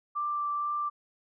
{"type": "tone with vibrato", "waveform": "sine", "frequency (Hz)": 1176, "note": "D6", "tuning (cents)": 2, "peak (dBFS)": -28, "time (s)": [0.15, 0.9], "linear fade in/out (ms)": 20, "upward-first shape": "triangle", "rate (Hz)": 2.1, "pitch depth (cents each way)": 10, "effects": []}